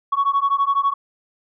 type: beating tone pair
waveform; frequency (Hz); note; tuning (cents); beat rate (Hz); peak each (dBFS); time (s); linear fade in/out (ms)
sine; 1108.7 / 1120.7; C#6 / C#6; 0 / +19; 12; -18; 0.12-0.94; 10
effects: tanh soft clip ceiling -11 dBFS